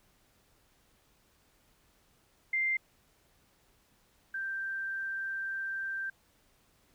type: tone pair in turn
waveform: sine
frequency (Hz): 2093 / 1570.9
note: C7 / G6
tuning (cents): 0 / +3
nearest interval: perfect fourth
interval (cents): 497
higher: first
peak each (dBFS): -27 / -33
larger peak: first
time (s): 2.53-2.77 / 4.34-6.1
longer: second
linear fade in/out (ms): 5
effects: pink hiss -68 dBFS RMS until 6.94 s